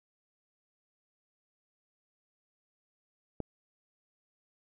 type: click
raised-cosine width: 2 ms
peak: -21 dBFS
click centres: 3.403 s
effects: none